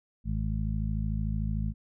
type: harmonic tone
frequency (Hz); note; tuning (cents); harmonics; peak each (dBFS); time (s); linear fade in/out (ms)
53.4; G#1; +49; 1 / 2 / 3 / 4; -30 / -33 / -35 / -36; 0.24-1.74; 50
effects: none